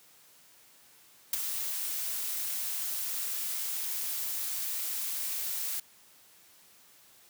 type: noise with ADSR envelope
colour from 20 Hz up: blue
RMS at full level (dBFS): -26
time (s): 1.33-5.8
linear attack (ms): 3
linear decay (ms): 19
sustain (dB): -8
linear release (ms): 5
effects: white hiss -59 dBFS RMS until 7.29 s + high-pass 80 Hz 12 dB/octave